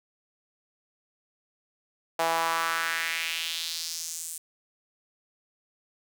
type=tone with high-pass filter sweep; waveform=sawtooth; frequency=164.81 Hz; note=E3; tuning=in tune; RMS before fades=-30 dBFS; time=2.19-4.38 s; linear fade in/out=5 ms; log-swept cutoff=710 to 8900 Hz; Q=2.5; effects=none